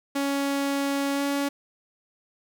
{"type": "tone with pitch glide", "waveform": "sawtooth", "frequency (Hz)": [279, 281.6], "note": ["C#4", "C#4"], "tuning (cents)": [11, 27], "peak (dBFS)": -20, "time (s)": [0.15, 1.49], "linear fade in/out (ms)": 10, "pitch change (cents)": 16, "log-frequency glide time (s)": [1.13, 1.22], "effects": []}